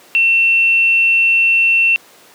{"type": "tone", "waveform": "sine", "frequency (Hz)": 2700, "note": "E7", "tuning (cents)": 41, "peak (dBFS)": -9, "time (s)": [0.15, 1.96], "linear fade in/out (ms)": 0, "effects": ["pink hiss -44 dBFS RMS until 2.34 s", "high-pass 300 Hz 12 dB/octave"]}